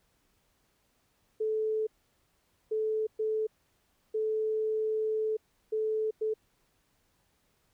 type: tone bursts at uneven times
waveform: sine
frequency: 435.3 Hz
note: A4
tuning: 19 cents flat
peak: -27 dBFS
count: 6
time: 1.4-1.87 / 2.71-3.07 / 3.19-3.47 / 4.14-5.37 / 5.72-6.11 / 6.21-6.34 s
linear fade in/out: 10 ms
effects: pink hiss -72 dBFS RMS until 7.73 s